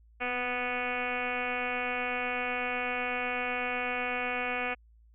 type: tone with frequency modulation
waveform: sine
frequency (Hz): 1480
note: F#6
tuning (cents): 0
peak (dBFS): -29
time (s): 0.2-4.75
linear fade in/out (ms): 20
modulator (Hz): 246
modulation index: 4.7
effects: added 56 Hz sine -56 dBFS peak until 5.14 s